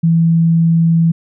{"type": "tone", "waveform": "sine", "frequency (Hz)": 165.5, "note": "E3", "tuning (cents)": 7, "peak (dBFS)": -8, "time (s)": [0.03, 1.12], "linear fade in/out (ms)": 10, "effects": []}